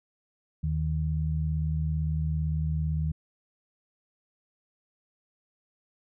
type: tone pair together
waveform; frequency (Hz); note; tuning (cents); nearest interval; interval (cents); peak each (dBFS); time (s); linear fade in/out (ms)
sine; 77.78 / 155.56; D#2 / D#3; 0 / 0; octave; 1200; -28; 0.63-3.12; 10
effects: none